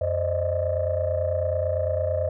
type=tone cluster; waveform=sine; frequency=88.8 / 523 / 602 / 631 Hz; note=F2 / C5 / D5 / D#5; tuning=+29 / -1 / +43 / +24 cents; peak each=-27 dBFS; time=0.01-2.29 s; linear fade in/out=5 ms; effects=tanh soft clip ceiling -14 dBFS